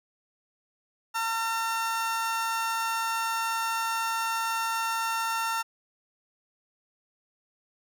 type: tone pair together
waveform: 35% pulse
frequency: 906.8 / 1362 Hz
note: A#5 / F6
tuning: -48 / -44 cents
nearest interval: perfect fifth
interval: 704 cents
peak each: -28 dBFS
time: 1.14-5.63 s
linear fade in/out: 20 ms
effects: none